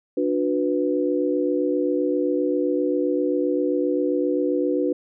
sine chord, B minor, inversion first, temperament equal with one note detuned, 293.7 / 361.3 / 493.9 Hz, D4 / F#4 / B4, 0 / -41 / 0 cents, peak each -23 / -24 / -24 dBFS, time 0.17-4.93 s, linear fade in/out 5 ms, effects none

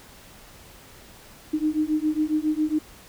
sine beating tone pair, 304 / 311.3 Hz, D#4 / D#4, -40 / +1 cents, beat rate 7.3 Hz, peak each -24 dBFS, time 1.53-2.79 s, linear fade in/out 10 ms, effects pink hiss -48 dBFS RMS until 3.08 s

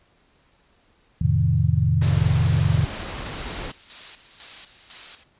sine chord, F dominant seventh, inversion none, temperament equal, 87.31 / 110 / 130.81 / 155.56 Hz, F2 / A2 / C3 / Eb3, 0 / 0 / 0 / 0 cents, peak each -22 dBFS, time 1.21-2.85 s, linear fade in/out 5 ms
pink noise, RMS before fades -32 dBFS, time 2.01-3.72 s, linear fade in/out 10 ms
blue noise with tremolo, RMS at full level -32 dBFS, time 3.4-5.24 s, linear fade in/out 5 ms, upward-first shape square, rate 2 Hz, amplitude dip 65%
effects pink hiss -61 dBFS RMS until 5.39 s + resampled to 8000 Hz

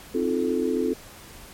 sine chord, F dominant seventh, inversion second, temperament just, 261.9 / 314.3 / 349.2 / 436.5 Hz, C4 / Eb4 / F4 / A4, +2 / +18 / 0 / -14 cents, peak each -26 / -30 / -27 / -26 dBFS, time 0.14-0.94 s, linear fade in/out 10 ms, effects pink hiss -45 dBFS RMS until 1.53 s + MP3 64 kbps

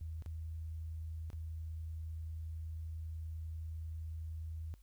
sine tone with dropouts, 80.3 Hz, E2, 45 cents flat, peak -40 dBFS, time 0.01-4.74 s, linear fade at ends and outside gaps 0 ms, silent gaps 0.223-0.261 / 1.302-1.331 s, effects added 50 Hz sine -58 dBFS peak until 4.82 s + white hiss -75 dBFS RMS until 4.82 s

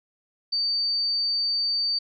sine tone, 4600 Hz, D8, 37 cents flat, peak -22 dBFS, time 0.52-1.99 s, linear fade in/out 10 ms, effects none

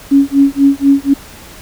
sine tone with tremolo, 277.9 Hz, C#4, 4 cents sharp, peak -3 dBFS, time 0.11-1.14 s, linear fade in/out 10 ms, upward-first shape sine, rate 4.1 Hz, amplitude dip 100%, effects pink hiss -35 dBFS RMS until 1.61 s

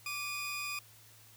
sawtooth tone pair together, 1167.1 / 2473 Hz, D6 / D#7, -11 / -11 cents, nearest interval octave + minor second, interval 1300 cents, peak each -39 / -34 dBFS, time 0.06-0.79 s, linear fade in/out 2 ms, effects added 109 Hz sine -62 dBFS peak until 1.36 s + white hiss -59 dBFS RMS until 1.36 s

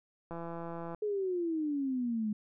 click train, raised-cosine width 1 ms, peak -28 dBFS, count 108, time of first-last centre 0.31-0.947 s, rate 168 Hz
sine exponential sweep, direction down, 429.4 to 207.7 Hz, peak -30 dBFS, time 1.02-2.33 s, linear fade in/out 5 ms
effects none

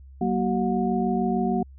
sine tone cluster, 188.1 / 234.7 / 377.2 / 723 Hz, F#3 / A#3 / F#4 / F#5, +29 / +12 / +33 / -40 cents, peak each -26 / -25 / -28 / -28 dBFS, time 0.21-1.63 s, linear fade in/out 5 ms, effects added 67 Hz sine -43 dBFS peak until 1.78 s

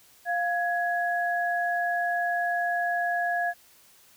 sine tone pair together, 700 / 1672 Hz, F5 / G#6, +4 / +11 cents, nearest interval octave + minor third, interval 1507 cents, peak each -26 / -28 dBFS, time 0.25-3.54 s, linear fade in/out 50 ms, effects white hiss -57 dBFS RMS until 4.16 s

